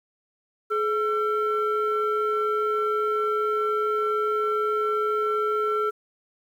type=tone pair together; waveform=sine; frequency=424.6 / 1348.8 Hz; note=G#4 / E6; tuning=+38 / +39 cents; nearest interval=octave + minor sixth; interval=2001 cents; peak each=-23 dBFS; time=0.7-5.91 s; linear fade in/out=20 ms; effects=tanh soft clip ceiling -17 dBFS + 9-bit